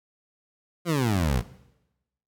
20% pulse exponential sweep, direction down, 180.6 to 55.1 Hz, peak -17 dBFS, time 0.85-1.43 s, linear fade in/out 50 ms, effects noise-tail reverb RT60 0.9 s tail -17 dB re dry

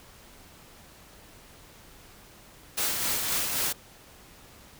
white noise with tremolo, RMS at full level -27 dBFS, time 2.77-3.73 s, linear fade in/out 10 ms, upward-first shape sine, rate 3.8 Hz, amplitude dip 35%, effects pink hiss -52 dBFS RMS until 4.79 s

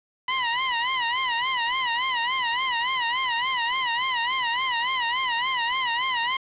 15% pulse tone with vibrato, 989 Hz, B5, 2 cents sharp, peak -16 dBFS, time 0.28-6.37 s, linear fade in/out 5 ms, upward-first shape sine, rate 3.5 Hz, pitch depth 120 cents each way, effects resampled to 8000 Hz + 7-bit

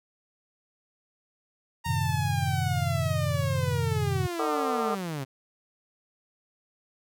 sawtooth linear sweep, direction down, 932.3 to 128 Hz, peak -27 dBFS, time 1.84-5.25 s, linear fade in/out 20 ms
sine chord, F# diminished seventh, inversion none, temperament equal, 92.5 / 110 / 130.81 / 155.56 Hz, F#2 / A2 / C3 / Eb3, 0 / 0 / 0 / 0 cents, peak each -30 / -33 / -29 / -31 dBFS, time 1.86-4.27 s, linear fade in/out 10 ms
harmonic tone, 150.5 Hz, D3, 43 cents sharp, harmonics 3 / 4 / 5 / 6 / 7 / 8 / 9, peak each -30 / -38 / -32 / -41 / -39 / -32 / -37 dBFS, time 4.39-4.95 s, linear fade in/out 5 ms
effects none

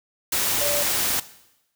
sine tone in noise, 580 Hz, D5, 22 cents flat, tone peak -25 dBFS, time 0.61-0.83 s, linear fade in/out 5 ms, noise white, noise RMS -23 dBFS, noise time 0.32-1.2 s, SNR -5 dB, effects noise-tail reverb RT60 0.9 s tail -17 dB re dry

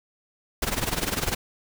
pink noise with tremolo, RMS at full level -24 dBFS, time 0.62-1.35 s, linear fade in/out 5 ms, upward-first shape sine, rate 20 Hz, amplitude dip 80%, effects none

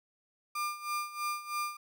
35% pulse tone with tremolo, 1200 Hz, D6, 37 cents sharp, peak -29 dBFS, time 0.55-1.77 s, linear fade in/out 5 ms, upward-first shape sine, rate 3.1 Hz, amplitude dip 80%, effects none

